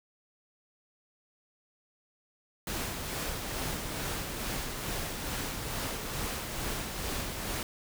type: noise with tremolo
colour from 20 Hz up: pink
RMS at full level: -34 dBFS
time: 2.67-7.63 s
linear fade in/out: 2 ms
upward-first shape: sine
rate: 2.3 Hz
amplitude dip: 35%
effects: none